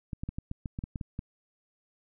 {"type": "clicks", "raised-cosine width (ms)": 5, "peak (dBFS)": -22, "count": 11, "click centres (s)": [0.132, 0.235, 0.29, 0.385, 0.514, 0.658, 0.789, 0.839, 0.958, 1.012, 1.191], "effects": []}